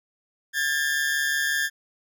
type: tone pair together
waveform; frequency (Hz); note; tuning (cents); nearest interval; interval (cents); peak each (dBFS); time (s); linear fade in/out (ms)
40% pulse; 1620.6 / 1766; G#6 / A6; -43 / +6; minor second; 149; -24 / -25; 0.53-1.7; 50
effects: none